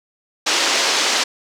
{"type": "band-pass noise", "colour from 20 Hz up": "white", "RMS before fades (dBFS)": -18, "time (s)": [0.46, 1.24], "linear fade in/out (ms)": 10, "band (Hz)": [290, 6100], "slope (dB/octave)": 24, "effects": []}